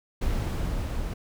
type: noise with level ramp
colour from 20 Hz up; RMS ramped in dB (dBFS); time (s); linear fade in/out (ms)
brown; -26 to -31; 0.21-1.14; 10
effects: none